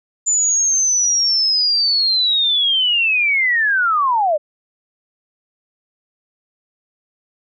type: linear sweep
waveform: sine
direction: down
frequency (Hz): 7090 to 570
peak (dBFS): -13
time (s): 0.26-4.38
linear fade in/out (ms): 20
effects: none